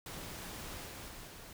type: noise with level steps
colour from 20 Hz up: pink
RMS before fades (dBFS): -45 / -47 / -49 / -51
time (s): 0.06-1.53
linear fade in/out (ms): 2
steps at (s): 0.86 / 1.08 / 1.27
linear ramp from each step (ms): 5
effects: none